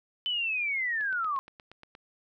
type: linear sweep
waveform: sine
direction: down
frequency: 3045 to 1046.5 Hz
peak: -27 dBFS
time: 0.26-1.39 s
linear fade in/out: 0 ms
type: click train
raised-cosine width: 0.3 ms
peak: -32 dBFS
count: 9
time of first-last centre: 1.01-1.951 s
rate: 8.5 Hz
effects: none